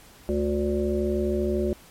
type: harmonic tone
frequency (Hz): 72.7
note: D2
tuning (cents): -17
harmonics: 1 / 3 / 5 / 7 / 8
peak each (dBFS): -29 / -28 / -25 / -36 / -31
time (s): 0.29-1.73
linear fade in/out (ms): 0
effects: pink hiss -51 dBFS RMS until 1.9 s + MP3 64 kbps